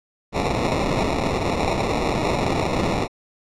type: noise with sample-and-hold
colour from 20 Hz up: white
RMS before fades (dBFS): -22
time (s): 0.32-3.08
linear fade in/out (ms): 50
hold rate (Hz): 1575
effects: low-pass 6000 Hz 12 dB/octave